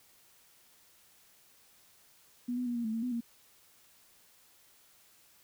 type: tone with pitch steps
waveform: sine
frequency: 244.1 / 249.1 / 240.8 / 235.9 / 219.7 / 227 / 249.2 / 234 Hz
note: B3 / B3 / B3 / A#3 / A3 / A#3 / B3 / A#3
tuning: -20 / +15 / -44 / +21 / -2 / -46 / +16 / +7 cents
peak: -31 dBFS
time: 2.48-3.208 s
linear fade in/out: 10 ms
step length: 91 ms
effects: white hiss -63 dBFS RMS until 5.43 s